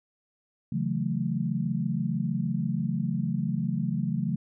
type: chord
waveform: sine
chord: F# minor seventh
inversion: second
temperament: equal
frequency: 138.59 / 164.81 / 185 / 220 Hz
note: C#3 / E3 / F#3 / A3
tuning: 0 / 0 / 0 / 0 cents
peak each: -31 dBFS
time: 0.72-4.36 s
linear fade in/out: 5 ms
effects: none